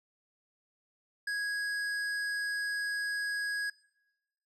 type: tone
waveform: square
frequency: 1657 Hz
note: G#6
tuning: 4 cents flat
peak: -32 dBFS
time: 1.27-3.7 s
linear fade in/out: 5 ms
effects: noise-tail reverb RT60 1.0 s tail -23 dB re dry + low-pass 8000 Hz 12 dB/octave